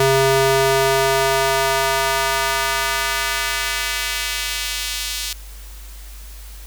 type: tone with high-pass filter sweep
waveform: square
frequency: 134.7 Hz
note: C#3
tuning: 49 cents flat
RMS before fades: -19 dBFS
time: 0-5.33 s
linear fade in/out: 2 ms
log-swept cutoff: 310 to 3800 Hz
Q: 1
effects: added 50 Hz sine -34 dBFS peak until 6.66 s + white hiss -43 dBFS RMS until 6.66 s